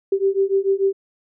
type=beating tone pair; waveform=sine; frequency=387.1 / 393.9 Hz; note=G4 / G4; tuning=-22 / +8 cents; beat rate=6.8 Hz; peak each=-19 dBFS; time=0.12-0.93 s; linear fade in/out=5 ms; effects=none